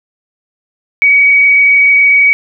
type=tone with frequency modulation; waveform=sine; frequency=2259 Hz; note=C#7; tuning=32 cents sharp; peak=-4 dBFS; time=1.02-2.33 s; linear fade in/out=0 ms; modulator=27 Hz; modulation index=0.96; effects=none